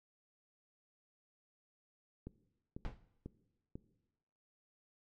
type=click train; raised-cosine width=3 ms; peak=-32 dBFS; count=4; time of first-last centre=2.27-3.755 s; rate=2.02 Hz
type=noise with exponential decay; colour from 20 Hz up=brown; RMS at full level=-35 dBFS; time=2.85-3.03 s; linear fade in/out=0 ms; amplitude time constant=38 ms
effects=noise-tail reverb RT60 1.0 s tail -18 dB re dry + low-pass 4000 Hz 12 dB/octave